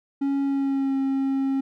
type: tone with pitch glide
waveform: triangle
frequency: 277.2 to 270.1 Hz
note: C#4 to C#4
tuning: 0 to -45 cents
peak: -19 dBFS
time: 0.21-1.61 s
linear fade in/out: 10 ms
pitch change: -45 cents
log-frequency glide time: 0.43-0.96 s
effects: none